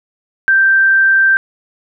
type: tone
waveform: sine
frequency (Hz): 1568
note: G6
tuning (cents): 0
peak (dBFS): -7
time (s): 0.48-1.37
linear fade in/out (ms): 0
effects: none